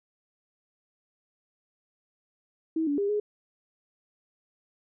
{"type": "tone with pitch steps", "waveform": "sine", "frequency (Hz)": [321.4, 287.2, 402.9, 417.6], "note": ["E4", "D4", "G4", "G#4"], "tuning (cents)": [-44, -39, 48, 10], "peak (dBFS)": -24, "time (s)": [2.76, 3.2], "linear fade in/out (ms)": 5, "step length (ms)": 110, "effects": []}